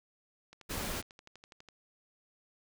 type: click train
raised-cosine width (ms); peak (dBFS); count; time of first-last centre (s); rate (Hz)
0.2; -35; 15; 0.53-1.687; 12.1
type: noise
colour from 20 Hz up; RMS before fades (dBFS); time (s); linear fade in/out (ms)
pink; -37; 0.69-1.02; 20
effects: none